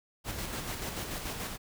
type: noise with tremolo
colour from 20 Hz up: pink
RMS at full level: -36 dBFS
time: 0.24-1.58 s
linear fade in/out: 50 ms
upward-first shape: square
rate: 6.9 Hz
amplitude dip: 35%
effects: none